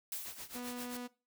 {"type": "noise with exponential decay", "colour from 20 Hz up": "blue", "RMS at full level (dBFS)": -38, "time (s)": [0.12, 0.72], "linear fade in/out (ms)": 2, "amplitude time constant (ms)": 130}
{"type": "noise with tremolo", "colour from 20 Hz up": "white", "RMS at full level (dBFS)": -44, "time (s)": [0.25, 0.97], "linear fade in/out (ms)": 0, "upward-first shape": "triangle", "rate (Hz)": 7.5, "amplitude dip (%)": 95}
{"type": "tone", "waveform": "sawtooth", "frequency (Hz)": 245.6, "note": "B3", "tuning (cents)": -9, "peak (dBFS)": -37, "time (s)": [0.54, 1.08], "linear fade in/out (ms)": 20}
{"effects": ["noise-tail reverb RT60 0.3 s tail -19 dB re dry"]}